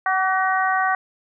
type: harmonic tone with a mistuned harmonic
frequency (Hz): 377.1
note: F#4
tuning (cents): +33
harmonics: 2 / 3 / 4 / 5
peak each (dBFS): -21 / -23 / -24 / -25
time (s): 0.06-0.95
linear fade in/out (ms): 2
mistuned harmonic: 3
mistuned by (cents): +23
effects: none